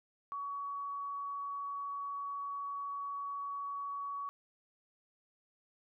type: tone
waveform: sine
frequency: 1127 Hz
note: C#6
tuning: 28 cents sharp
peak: -37 dBFS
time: 0.32-4.29 s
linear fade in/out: 0 ms
effects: none